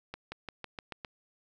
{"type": "accelerating click train", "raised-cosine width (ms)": 0.3, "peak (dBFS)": -23, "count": 7, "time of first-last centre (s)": [0.14, 1.048], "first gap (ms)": 180, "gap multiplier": 0.93, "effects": []}